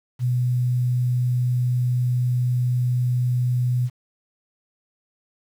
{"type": "tone with quantisation", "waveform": "sine", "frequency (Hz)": 124, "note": "B2", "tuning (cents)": 7, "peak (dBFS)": -18, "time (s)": [0.19, 3.9], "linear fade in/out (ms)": 50, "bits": 8, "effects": []}